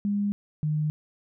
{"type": "tone pair in turn", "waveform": "sine", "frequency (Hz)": [203.4, 152.38], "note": ["G#3", "D#3"], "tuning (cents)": [-36, -36], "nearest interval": "perfect fourth", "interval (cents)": 500, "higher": "first", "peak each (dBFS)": -23, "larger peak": "neither", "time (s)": [[0.05, 0.32], [0.63, 0.9]], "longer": "neither", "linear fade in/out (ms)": 0, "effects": []}